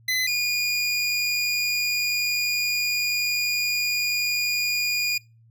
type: tone pair in turn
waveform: 25% pulse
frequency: 2022 / 2437 Hz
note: B6 / D#7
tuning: +40 / -37 cents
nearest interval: minor third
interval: 323 cents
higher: second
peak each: -18 dBFS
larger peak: neither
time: 0.08-0.27 / 0.27-5.18 s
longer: second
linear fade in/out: 5 ms
effects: noise-tail reverb RT60 0.3 s tail -25 dB re dry + added 114 Hz sine -52 dBFS peak until 5.5 s